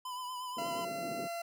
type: tone with vibrato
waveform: square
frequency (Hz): 1003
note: B5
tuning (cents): +26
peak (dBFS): -39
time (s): 0.05-0.85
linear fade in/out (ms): 5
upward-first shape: triangle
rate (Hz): 8.4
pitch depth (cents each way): 43
type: band-pass noise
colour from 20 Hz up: pink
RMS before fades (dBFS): -44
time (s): 0.56-1.28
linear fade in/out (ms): 20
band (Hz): 180 to 510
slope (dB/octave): 24
type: tone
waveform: 40% pulse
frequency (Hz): 682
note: F5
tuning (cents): -41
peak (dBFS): -36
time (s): 0.58-1.42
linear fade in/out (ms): 5
effects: none